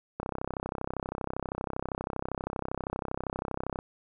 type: click train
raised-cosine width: 1 ms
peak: -18 dBFS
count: 118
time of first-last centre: 0.2-3.789 s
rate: 32.6 Hz
effects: none